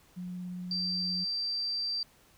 sine tone with vibrato, 180 Hz, F#3, 47 cents flat, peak -36 dBFS, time 0.16-1.25 s, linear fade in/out 20 ms, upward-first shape sine, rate 17 Hz, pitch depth 9 cents each way
sine tone, 4689 Hz, D8, 4 cents flat, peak -30 dBFS, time 0.71-2.03 s, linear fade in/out 2 ms
effects pink hiss -62 dBFS RMS until 2.37 s

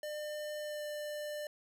square tone with pitch glide, 601 to 595.8 Hz, D5 to D5, +40 to +25 cents, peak -39 dBFS, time 0.03-1.47 s, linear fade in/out 2 ms, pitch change -15 cents, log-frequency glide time 0.64-0.83 s, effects none

